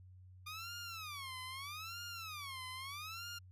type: tone with vibrato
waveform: 15% pulse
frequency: 1202 Hz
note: D6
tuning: 40 cents sharp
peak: -38 dBFS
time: 0.46-3.39 s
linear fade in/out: 10 ms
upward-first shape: sine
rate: 0.79 Hz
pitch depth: 280 cents each way
effects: added 92 Hz sine -55 dBFS peak until 3.51 s + resampled to 32000 Hz